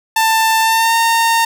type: tone with pitch glide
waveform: sawtooth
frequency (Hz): 890 to 916.1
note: A5 to A#5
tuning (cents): +20 to -30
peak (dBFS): -7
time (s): 0.16-1.45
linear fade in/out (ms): 5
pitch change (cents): +50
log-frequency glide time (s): 0.61-0.95
effects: none